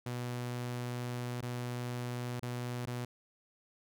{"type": "tone with dropouts", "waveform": "sawtooth", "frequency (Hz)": 122.4, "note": "B2", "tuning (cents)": -15, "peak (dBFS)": -32, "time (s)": [0.06, 3.05], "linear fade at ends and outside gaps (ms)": 5, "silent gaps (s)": [[1.412, 1.426], [2.397, 2.426], [2.858, 2.872]], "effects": []}